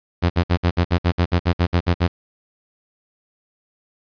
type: tone bursts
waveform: sawtooth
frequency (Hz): 87.31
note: F2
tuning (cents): 0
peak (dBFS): -10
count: 14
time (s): 0.22-2.081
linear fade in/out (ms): 20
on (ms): 80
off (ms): 57
effects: resampled to 11025 Hz + 8-bit